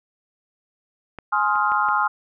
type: clicks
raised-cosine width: 0.5 ms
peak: -20 / -26 / -21 / -21 dBFS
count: 4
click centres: 1.187 / 1.557 / 1.719 / 1.887 s
type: chord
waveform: sine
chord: F minor seventh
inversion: first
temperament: just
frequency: 838.1 / 1047.7 / 1257.2 / 1396.9 Hz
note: Ab5 / C6 / Eb6 / F6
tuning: +16 / +2 / +18 / 0 cents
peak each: -23 dBFS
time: 1.32-2.08 s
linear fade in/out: 10 ms
effects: none